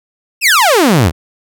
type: exponential sweep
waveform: sawtooth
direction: down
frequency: 2794 to 69.3 Hz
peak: -3 dBFS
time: 0.41-1.12 s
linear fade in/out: 50 ms
effects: none